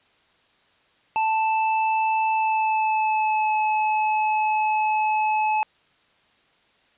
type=tone with pitch glide; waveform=square; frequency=880 to 860.4 Hz; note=A5 to A5; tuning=0 to -39 cents; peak=-20 dBFS; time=1.16-5.63 s; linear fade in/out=0 ms; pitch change=-39 cents; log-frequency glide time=2.33-3.54 s; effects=white hiss -61 dBFS RMS until 6.97 s + resampled to 8000 Hz